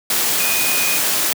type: tone in noise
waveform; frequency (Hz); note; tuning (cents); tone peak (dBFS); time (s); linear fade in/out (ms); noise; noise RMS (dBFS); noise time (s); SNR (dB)
sine; 2480; D#7; -6; -22; 0.4-0.98; 2; white; -18; 0.1-1.33; -7
effects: high-pass 150 Hz 12 dB/octave